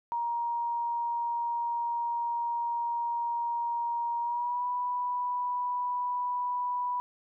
sine tone with pitch glide, 942 to 984.3 Hz, A#5 to B5, +18 to -6 cents, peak -28 dBFS, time 0.12-7 s, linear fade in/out 0 ms, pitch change +76 cents, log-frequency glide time 4.2-4.66 s, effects none

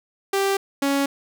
sawtooth tone pair in turn, 392.4 / 278.4 Hz, G4 / C#4, +2 / +8 cents, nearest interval tritone, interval 594 cents, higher first, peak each -15 dBFS, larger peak neither, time 0.33-0.57 / 0.82-1.06 s, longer neither, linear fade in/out 5 ms, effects none

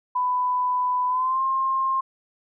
sine tone with pitch glide, 997 to 1062.4 Hz, B5 to C6, +16 to +26 cents, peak -20 dBFS, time 0.15-2.01 s, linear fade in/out 10 ms, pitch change +110 cents, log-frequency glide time 1.08-1.42 s, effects none

